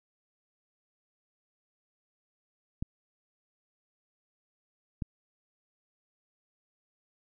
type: clicks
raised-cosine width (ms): 5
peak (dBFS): -20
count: 2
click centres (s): 2.825 / 5.022
effects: none